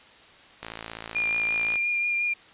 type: click train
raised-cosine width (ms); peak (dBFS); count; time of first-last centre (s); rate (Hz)
0.3; -19; 64; 0.63-1.757; 55.9
type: tone with vibrato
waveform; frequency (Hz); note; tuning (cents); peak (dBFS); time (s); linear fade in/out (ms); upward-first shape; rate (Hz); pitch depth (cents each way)
sine; 2409; D7; +43; -23; 1.15-2.34; 10; triangle; 5.7; 19
effects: white hiss -51 dBFS RMS until 2.53 s + resampled to 8000 Hz